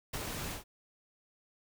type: noise with ADSR envelope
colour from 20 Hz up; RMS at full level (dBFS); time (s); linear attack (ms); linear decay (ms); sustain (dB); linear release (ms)
pink; -36; 0.13-0.64; 11; 40; -3; 120
effects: none